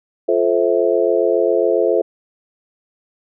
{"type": "chord", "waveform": "sine", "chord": "F major seventh", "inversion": "none", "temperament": "just", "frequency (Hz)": [349.2, 436.5, 523.8, 654.8], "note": ["F4", "A4", "C5", "E5"], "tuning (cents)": [0, -14, 2, -12], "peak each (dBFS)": [-19, -17, -18, -20], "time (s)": [0.28, 2.02], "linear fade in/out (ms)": 10, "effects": []}